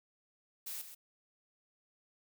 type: noise with echo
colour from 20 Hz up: blue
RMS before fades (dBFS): -42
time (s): 0.66-0.82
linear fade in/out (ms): 10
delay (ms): 130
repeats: 1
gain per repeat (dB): -9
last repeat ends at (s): 0.95
effects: none